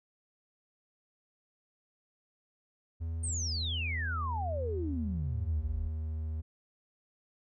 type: tone with pitch glide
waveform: triangle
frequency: 81.9 to 78.52 Hz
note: E2 to D#2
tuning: -11 to +16 cents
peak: -31 dBFS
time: 3-6.42 s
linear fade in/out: 20 ms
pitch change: -73 cents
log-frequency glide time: 4.73-4.99 s
type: exponential sweep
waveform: sine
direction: down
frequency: 8950 to 38.89 Hz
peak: -34 dBFS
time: 3.23-5.88 s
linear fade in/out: 10 ms
effects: none